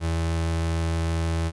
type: tone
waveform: 35% pulse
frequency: 82.41 Hz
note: E2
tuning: in tune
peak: -21 dBFS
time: 0-1.52 s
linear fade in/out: 50 ms
effects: resampled to 24000 Hz